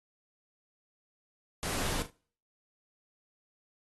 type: noise with echo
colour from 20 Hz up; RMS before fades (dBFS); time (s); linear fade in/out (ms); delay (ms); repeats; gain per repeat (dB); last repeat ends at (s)
pink; -34; 1.63-2.02; 0; 40; 2; -12; 2.1
effects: noise-tail reverb RT60 0.5 s tail -25 dB re dry + AAC 32 kbps